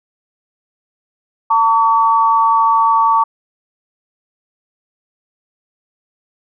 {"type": "tone pair together", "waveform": "sine", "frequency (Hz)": [902.7, 1136], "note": ["A5", "C#6"], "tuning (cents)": [44, 42], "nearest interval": "major third", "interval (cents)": 398, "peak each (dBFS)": -12, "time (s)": [1.5, 3.24], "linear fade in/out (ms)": 10, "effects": []}